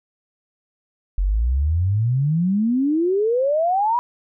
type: exponential sweep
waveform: sine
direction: up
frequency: 44.13 to 987.8 Hz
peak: -16 dBFS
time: 1.18-3.99 s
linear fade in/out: 0 ms
effects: none